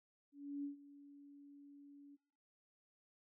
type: tone with ADSR envelope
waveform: sine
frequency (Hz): 284.4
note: C#4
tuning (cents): +45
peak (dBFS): -39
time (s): 0.32-2.17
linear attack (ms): 320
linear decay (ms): 120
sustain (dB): -17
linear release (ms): 27
effects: noise-tail reverb RT60 0.6 s tail -24 dB re dry